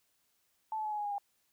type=tone with pitch steps; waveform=sine; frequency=875 / 863.5 / 852.1 / 840.8 / 829.7 / 818.8 / 808 Hz; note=A5 / A5 / G#5 / G#5 / G#5 / G#5 / G#5; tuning=-10 / -33 / +44 / +21 / -2 / -25 / -48 cents; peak=-33 dBFS; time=0.72-1.182 s; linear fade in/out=2 ms; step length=66 ms; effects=white hiss -75 dBFS RMS until 1.52 s